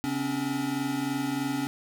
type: tone cluster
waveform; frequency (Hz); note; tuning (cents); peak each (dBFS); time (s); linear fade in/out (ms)
square; 137 / 259.9 / 283.1; C#3 / C4 / C#4; -20 / -11 / +37; -38 / -33 / -30; 0.04-1.67; 0
effects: none